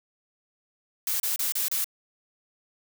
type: noise bursts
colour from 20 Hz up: blue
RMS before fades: -27 dBFS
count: 5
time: 1.07-1.844 s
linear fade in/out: 2 ms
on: 130 ms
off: 31 ms
effects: none